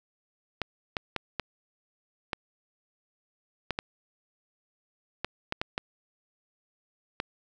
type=clicks; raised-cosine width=0.3 ms; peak=-13 dBFS; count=12; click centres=0.617 / 0.968 / 1.163 / 1.397 / 2.332 / 3.707 / 3.789 / 5.246 / 5.524 / 5.615 / 5.779 / 7.201 s; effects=none